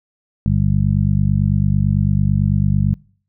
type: harmonic tone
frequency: 49 Hz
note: G1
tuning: in tune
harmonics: 1 / 2 / 3 / 4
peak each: -22 / -17 / -17 / -20 dBFS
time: 0.46-2.94 s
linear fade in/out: 0 ms
effects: noise-tail reverb RT60 0.5 s tail -25 dB re dry